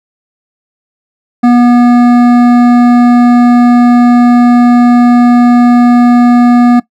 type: tone with hard clipping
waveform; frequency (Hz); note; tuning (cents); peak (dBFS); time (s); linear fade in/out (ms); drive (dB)
sine; 242.3; B3; -33; -4; 1.43-6.8; 10; 12
effects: noise-tail reverb RT60 0.1 s tail -19 dB re dry